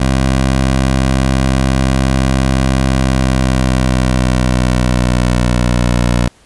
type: tone with pitch glide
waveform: 15% pulse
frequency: 65.8 to 59.99 Hz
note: C2 to B1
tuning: +10 to -50 cents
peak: -4 dBFS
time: 0-6.28 s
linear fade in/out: 5 ms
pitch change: -160 cents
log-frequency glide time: 2.86-6 s
effects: pink hiss -48 dBFS RMS until 6.45 s + resampled to 24000 Hz